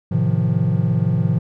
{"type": "chord", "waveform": "triangle", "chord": "F dominant seventh", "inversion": "first", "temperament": "just", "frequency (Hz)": [109.13, 130.96, 157.15, 174.61], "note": ["A2", "C3", "Eb3", "F3"], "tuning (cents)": [-14, 2, 18, 0], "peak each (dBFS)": -19, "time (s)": [0.11, 1.39], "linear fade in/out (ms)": 10, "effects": []}